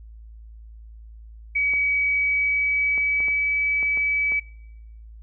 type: tone with pitch glide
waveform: sine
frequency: 2272 to 2290 Hz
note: C#7 to D7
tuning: +42 to -44 cents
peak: -19 dBFS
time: 1.55-4.4 s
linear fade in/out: 10 ms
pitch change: +14 cents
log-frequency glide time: 2.06-3.56 s
type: clicks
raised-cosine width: 1 ms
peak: -25 dBFS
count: 7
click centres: 1.736 / 2.979 / 3.204 / 3.283 / 3.829 / 3.974 / 4.321 s
effects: noise-tail reverb RT60 0.9 s tail -22 dB re dry + added 55 Hz sine -40 dBFS peak until 5.22 s